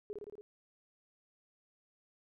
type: tone with echo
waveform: sine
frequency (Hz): 415.3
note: G#4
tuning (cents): 0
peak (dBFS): -38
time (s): 0.1-0.13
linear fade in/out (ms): 0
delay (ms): 56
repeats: 5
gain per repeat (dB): -2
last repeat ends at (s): 0.41
effects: none